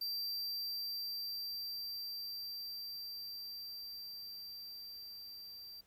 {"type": "tone with level ramp", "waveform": "square", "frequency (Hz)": 4699, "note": "D8", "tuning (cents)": 0, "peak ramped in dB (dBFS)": [-37, -49], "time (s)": [0.01, 5.81], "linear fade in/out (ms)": 5, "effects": ["pink hiss -71 dBFS RMS until 5.86 s"]}